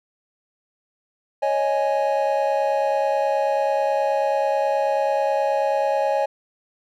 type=chord; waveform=triangle; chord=C# suspended second; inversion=none; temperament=just; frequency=554.4 / 623.7 / 831.5 Hz; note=C#5 / D#5 / G#5; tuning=0 / +4 / +2 cents; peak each=-20 / -22 / -21 dBFS; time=1.42-6.26 s; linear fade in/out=10 ms; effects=none